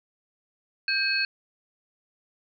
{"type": "tone cluster", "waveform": "sine", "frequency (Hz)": [1585, 2548, 4369], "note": ["G6", "D#7", "C#8"], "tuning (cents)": [19, 41, -26], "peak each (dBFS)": -27, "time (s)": [0.88, 1.25], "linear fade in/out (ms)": 2, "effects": []}